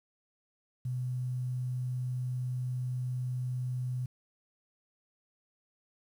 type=tone with quantisation; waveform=sine; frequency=125.9 Hz; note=B2; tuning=34 cents sharp; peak=-31 dBFS; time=0.85-4.06 s; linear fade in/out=5 ms; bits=10; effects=none